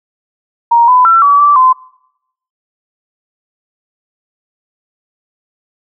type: tone with pitch steps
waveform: sine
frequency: 938 / 1003 / 1346 / 1144 / 1163 / 1028 Hz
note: A#5 / B5 / E6 / D6 / D6 / C6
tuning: +11 / +26 / +36 / -46 / -17 / -31 cents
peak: -4 dBFS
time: 0.71-1.73 s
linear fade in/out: 10 ms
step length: 170 ms
effects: noise-tail reverb RT60 0.8 s tail -22 dB re dry